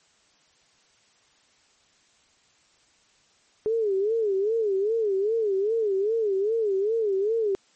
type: tone with vibrato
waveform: sine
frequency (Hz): 418.9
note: G#4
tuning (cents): +15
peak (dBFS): -21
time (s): 3.66-7.55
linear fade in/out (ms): 0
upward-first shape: sine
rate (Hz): 2.5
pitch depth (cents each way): 160
effects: white hiss -62 dBFS RMS until 7.75 s + MP3 32 kbps